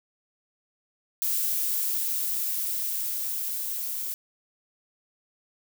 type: noise with level ramp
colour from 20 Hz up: violet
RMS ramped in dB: -26 to -32 dBFS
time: 1.22-4.14 s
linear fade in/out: 0 ms
effects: none